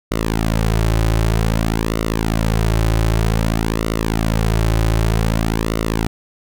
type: tone with flanger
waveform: sawtooth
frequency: 55 Hz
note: A1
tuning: in tune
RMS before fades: -17 dBFS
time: 0.11-6.07 s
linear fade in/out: 5 ms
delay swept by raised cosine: 1.2 to 4.4 ms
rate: 0.53 Hz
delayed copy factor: -0.75
effects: none